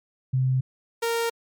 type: tone pair in turn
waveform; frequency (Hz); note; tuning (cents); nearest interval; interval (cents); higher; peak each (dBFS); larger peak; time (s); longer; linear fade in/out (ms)
sine / sawtooth; 130 / 463.3; C3 / A#4; -11 / -11; octave + minor seventh; 2200; second; -19; neither; 0.33-0.61 / 1.02-1.3; neither; 10
effects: MP3 96 kbps